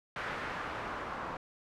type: noise with low-pass filter sweep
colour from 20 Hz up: white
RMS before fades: -39 dBFS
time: 0.16-1.37 s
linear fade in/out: 2 ms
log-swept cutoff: 1700 to 1100 Hz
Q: 1.5
effects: none